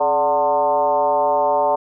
sine tone with frequency modulation, 740 Hz, F#5, in tune, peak -14 dBFS, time 0-1.76 s, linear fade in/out 10 ms, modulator 158 Hz, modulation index 1.6, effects none

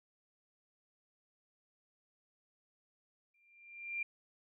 sine tone with exponential growth, 2381 Hz, D7, 23 cents sharp, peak -33 dBFS, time 3.34-4.03 s, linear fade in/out 5 ms, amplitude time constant 150 ms, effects none

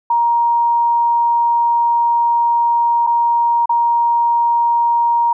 sine tone with dropouts, 940 Hz, A#5, 14 cents sharp, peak -11 dBFS, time 0.1-5.33 s, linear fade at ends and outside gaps 5 ms, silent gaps 3.067-3.071 / 3.658-3.693 s, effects none

